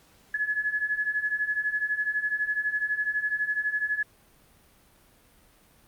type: beating tone pair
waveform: sine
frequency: 1695 / 1707 Hz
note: G#6 / G#6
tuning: +35 / +47 cents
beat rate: 12 Hz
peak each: -30 / -27 dBFS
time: 0.34-4.03 s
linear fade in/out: 5 ms
effects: pink hiss -59 dBFS RMS until 5.87 s + Opus 48 kbps